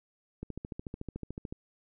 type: click train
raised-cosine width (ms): 3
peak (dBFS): -25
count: 16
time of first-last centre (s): 0.43-1.525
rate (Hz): 13.7
effects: none